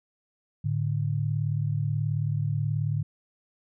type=tone pair together; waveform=sine; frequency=108.26 / 146.83 Hz; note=A2 / D3; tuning=-28 / 0 cents; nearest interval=perfect fourth; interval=528 cents; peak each=-27 dBFS; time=0.64-3.03 s; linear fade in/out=10 ms; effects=none